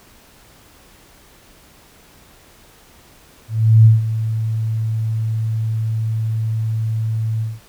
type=tone with ADSR envelope; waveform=sine; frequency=111.1 Hz; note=A2; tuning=17 cents sharp; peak=-4 dBFS; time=3.48-7.6 s; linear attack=370 ms; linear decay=160 ms; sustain=-13 dB; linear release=190 ms; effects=pink hiss -48 dBFS RMS until 7.68 s